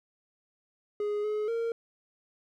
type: tone with pitch steps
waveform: triangle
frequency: 415.7 / 424.1 / 461.3 Hz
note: G#4 / G#4 / A#4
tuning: +2 / +36 / -18 cents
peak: -26 dBFS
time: 1-1.72 s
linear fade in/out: 2 ms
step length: 240 ms
effects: none